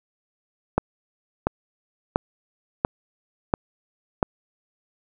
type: click train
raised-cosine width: 1 ms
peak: -4 dBFS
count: 6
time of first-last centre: 0.78-4.228 s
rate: 1.45 Hz
effects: none